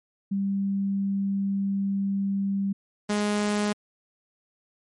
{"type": "tone pair in turn", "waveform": ["sine", "sawtooth"], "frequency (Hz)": [197.1, 207.8], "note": ["G3", "G#3"], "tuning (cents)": [10, 1], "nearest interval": "minor second", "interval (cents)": 91, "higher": "second", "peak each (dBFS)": [-23, -19], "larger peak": "second", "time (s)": [[0.31, 2.73], [3.09, 3.73]], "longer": "first", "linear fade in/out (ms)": 10, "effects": ["MP3 48 kbps"]}